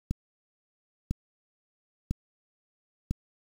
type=click train; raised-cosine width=5 ms; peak=-15 dBFS; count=4; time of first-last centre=0.11-3.11 s; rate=1 Hz; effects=7-bit